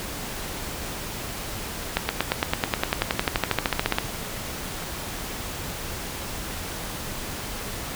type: accelerating click train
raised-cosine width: 0.3 ms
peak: -4 dBFS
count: 24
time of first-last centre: 1.97-3.985 s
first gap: 120 ms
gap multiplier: 0.97
effects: pink hiss -33 dBFS RMS until 7.95 s